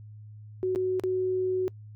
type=tone with dropouts; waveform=sine; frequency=371.3 Hz; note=F#4; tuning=6 cents sharp; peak=-24 dBFS; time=0.63-1.68 s; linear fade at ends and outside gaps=0 ms; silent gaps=0.75-0.759 / 0.997-1.037 s; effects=noise-tail reverb RT60 0.1 s tail -25 dB re dry + added 106 Hz sine -43 dBFS peak until 1.95 s